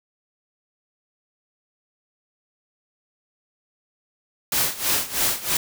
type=noise with tremolo; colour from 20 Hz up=white; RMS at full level=-20 dBFS; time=4.52-5.57 s; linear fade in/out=2 ms; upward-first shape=sine; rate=3.1 Hz; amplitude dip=85%; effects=none